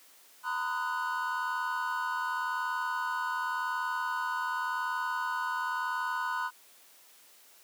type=chord; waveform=triangle; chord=B major seventh; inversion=third; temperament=equal with one note detuned; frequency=932.3 / 1013.2 / 1244.5 / 1480 Hz; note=A#5 / B5 / D#6 / F#6; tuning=0 / +44 / 0 / 0 cents; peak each=-36 / -32 / -37 / -33 dBFS; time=0.43-6.51 s; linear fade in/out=50 ms; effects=white hiss -58 dBFS RMS until 7.63 s + high-pass 300 Hz 12 dB/octave